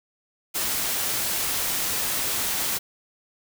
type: noise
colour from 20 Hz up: white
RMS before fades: -26 dBFS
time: 0.54-2.79 s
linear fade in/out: 20 ms
effects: none